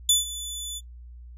20% pulse tone with ADSR envelope, 3485 Hz, A7, 17 cents flat, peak -9 dBFS, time 0.09-0.81 s, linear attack 4 ms, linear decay 150 ms, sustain -17 dB, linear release 39 ms, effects noise-tail reverb RT60 0.1 s tail -21 dB re dry + added 60 Hz sine -41 dBFS peak until 1.37 s

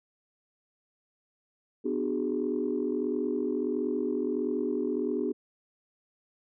sine chord, G# half-diminished seventh, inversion first, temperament just, 249.2 / 299 / 373.8 / 415.3 Hz, B3 / D4 / F#4 / G#4, +16 / +31 / +18 / 0 cents, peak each -32 dBFS, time 1.84-5.33 s, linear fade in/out 20 ms, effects tanh soft clip ceiling -18 dBFS

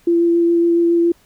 sine tone with vibrato, 340 Hz, F4, 46 cents flat, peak -11 dBFS, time 0.07-1.12 s, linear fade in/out 5 ms, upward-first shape sine, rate 7.2 Hz, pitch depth 10 cents each way, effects pink hiss -54 dBFS RMS until 1.25 s

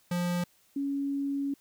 square / sine tone pair in turn, 175.9 / 279.2 Hz, F3 / C#4, +13 / +13 cents, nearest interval minor sixth, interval 800 cents, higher second, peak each -28 dBFS, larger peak neither, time 0.11-0.44 / 0.76-1.54 s, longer second, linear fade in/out 5 ms, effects white hiss -65 dBFS RMS until 1.6 s

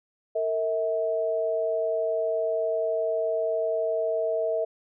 sine tone pair together, 456.1 / 645 Hz, A#4 / E5, -38 / -38 cents, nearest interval tritone, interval 600 cents, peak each -28 / -25 dBFS, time 0.35-4.65 s, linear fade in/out 10 ms, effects none

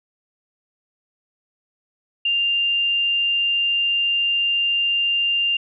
sine tone, 2794 Hz, F7, in tune, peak -17 dBFS, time 2.25-5.57 s, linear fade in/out 5 ms, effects none

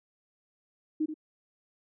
sine tone with echo, 310 Hz, D#4, 6 cents flat, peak -25 dBFS, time 1-1.06 s, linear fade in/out 10 ms, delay 82 ms, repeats 1, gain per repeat -9 dB, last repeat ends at 1.142 s, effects none

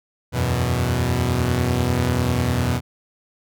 sawtooth chord, E suspended second, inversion none, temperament equal, 82.41 / 92.5 / 123.47 Hz, E2 / F#2 / B2, 0 / 0 / 0 cents, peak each -20 / -21 / -17 dBFS, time 0.32-2.81 s, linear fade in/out 50 ms, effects none

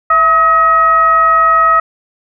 sine tone with frequency modulation, 1276 Hz, D#6, 43 cents sharp, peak -6 dBFS, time 0.1-1.8 s, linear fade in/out 5 ms, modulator 613 Hz, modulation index 0.51, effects none

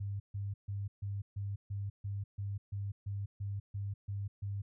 sine tone bursts, 100 Hz, G2, 35 cents sharp, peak -35 dBFS, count 14, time 0-4.62 s, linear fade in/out 10 ms, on 200 ms, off 140 ms, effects none

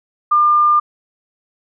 sine tone, 1200 Hz, D6, 37 cents sharp, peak -9 dBFS, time 0.31-0.8 s, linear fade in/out 10 ms, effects none

